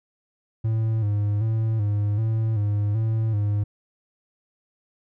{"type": "tone with vibrato", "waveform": "triangle", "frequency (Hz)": 107.2, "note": "A2", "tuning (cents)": -45, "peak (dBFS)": -18, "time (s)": [0.64, 3.64], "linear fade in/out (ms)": 10, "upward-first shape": "square", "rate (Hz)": 1.3, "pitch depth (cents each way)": 65, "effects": []}